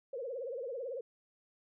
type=tone with vibrato; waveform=sine; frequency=505 Hz; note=B4; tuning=39 cents sharp; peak=-37 dBFS; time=0.13-1.01 s; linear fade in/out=5 ms; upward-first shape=triangle; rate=18 Hz; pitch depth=210 cents each way; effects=none